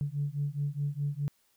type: beating tone pair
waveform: sine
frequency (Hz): 141.6 / 146.4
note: C#3 / D3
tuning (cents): +37 / -5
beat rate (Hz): 4.8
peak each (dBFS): -32 / -32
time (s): 0.01-1.28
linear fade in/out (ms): 0
effects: tanh soft clip ceiling -22 dBFS + white hiss -70 dBFS RMS until 1.56 s